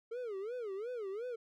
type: tone with vibrato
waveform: triangle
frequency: 438.4 Hz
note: A4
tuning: 6 cents flat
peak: -36 dBFS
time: 0.11-1.36 s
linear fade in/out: 10 ms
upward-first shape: sine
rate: 2.8 Hz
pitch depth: 240 cents each way
effects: none